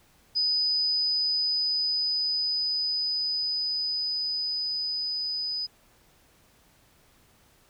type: tone with level ramp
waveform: sine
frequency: 4989 Hz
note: D#8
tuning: 4 cents sharp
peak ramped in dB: -22 to -28 dBFS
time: 0.35-5.67 s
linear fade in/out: 20 ms
effects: pink hiss -61 dBFS RMS until 7.69 s